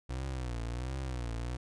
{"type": "tone with vibrato", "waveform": "30% pulse", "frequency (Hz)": 61.74, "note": "B1", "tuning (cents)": 0, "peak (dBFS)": -32, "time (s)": [0.09, 1.57], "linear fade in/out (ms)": 10, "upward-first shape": "triangle", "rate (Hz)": 1.4, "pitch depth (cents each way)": 160, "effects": ["resampled to 22050 Hz"]}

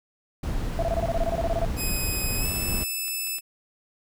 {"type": "noise", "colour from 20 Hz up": "brown", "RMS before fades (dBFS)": -28, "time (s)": [0.43, 2.84], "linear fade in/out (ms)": 5}
{"type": "tone bursts", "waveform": "sine", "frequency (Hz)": 670, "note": "E5", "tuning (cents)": 28, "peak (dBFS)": -23, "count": 15, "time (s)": [0.79, 1.649], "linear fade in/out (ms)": 0, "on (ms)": 33, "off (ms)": 26}
{"type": "tone with pitch glide", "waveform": "5% pulse", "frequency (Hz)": [2523, 2617], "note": ["D#7", "E7"], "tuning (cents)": [23, -13], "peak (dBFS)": -19, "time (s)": [1.76, 3.41], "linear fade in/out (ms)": 50, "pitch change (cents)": 64, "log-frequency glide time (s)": [2.39, 2.46]}
{"type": "clicks", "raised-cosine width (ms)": 0.2, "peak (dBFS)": -28, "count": 6, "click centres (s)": [1.965, 2.35, 2.626, 3.081, 3.273, 3.385]}
{"effects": []}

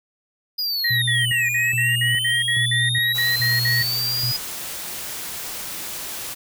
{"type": "linear two-way sweep", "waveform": "square", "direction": "down then up", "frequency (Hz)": [4978, 2401, 4978], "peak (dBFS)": -22, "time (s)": [0.58, 4.37], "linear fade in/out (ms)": 10, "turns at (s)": 1.48}
{"type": "tone bursts", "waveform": "sine", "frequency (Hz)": 1893, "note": "A#6", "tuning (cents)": 26, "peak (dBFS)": -19, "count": 13, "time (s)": [0.84, 3.828], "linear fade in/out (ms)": 5, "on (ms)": 180, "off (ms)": 54}
{"type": "tone with tremolo", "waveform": "sine", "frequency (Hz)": 121.4, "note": "B2", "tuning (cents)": -29, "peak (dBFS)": -23, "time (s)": [0.9, 4.32], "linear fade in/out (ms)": 10, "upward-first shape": "square", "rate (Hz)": 1.2, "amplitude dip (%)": 65}
{"type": "noise", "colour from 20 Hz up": "white", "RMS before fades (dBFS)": -31, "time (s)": [3.14, 6.35], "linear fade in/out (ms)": 20}
{"effects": []}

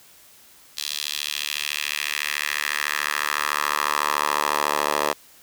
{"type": "tone with high-pass filter sweep", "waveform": "10% pulse", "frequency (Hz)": 73.9, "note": "D2", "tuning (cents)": 11, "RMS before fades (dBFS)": -25, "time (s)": [0.77, 5.13], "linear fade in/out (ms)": 5, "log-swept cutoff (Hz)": [3900, 680], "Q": 2, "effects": ["white hiss -51 dBFS RMS until 5.42 s"]}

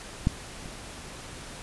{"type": "clicks", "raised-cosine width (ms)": 5, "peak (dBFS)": [-9, -27], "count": 2, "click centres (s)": [0.271, 0.658], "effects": ["pink hiss -42 dBFS RMS until 1.62 s", "resampled to 24000 Hz"]}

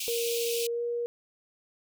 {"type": "high-pass noise", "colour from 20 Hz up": "pink", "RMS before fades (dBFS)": -34, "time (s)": [0, 0.67], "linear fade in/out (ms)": 5, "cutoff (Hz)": 2400, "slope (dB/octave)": 96}
{"type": "tone with pitch glide", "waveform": "sine", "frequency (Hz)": [468.7, 475], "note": ["A#4", "A#4"], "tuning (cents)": [9, 33], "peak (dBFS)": -28, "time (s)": [0.08, 1.06], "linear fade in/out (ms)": 0, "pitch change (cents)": 24, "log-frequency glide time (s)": [0.7, 0.82]}
{"effects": []}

